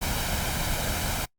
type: noise with comb filter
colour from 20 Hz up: pink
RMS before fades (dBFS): -28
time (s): 0.01-1.26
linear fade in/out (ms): 20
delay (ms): 1.3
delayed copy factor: +0.5
effects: noise-tail reverb RT60 0.1 s tail -24 dB re dry + Opus 48 kbps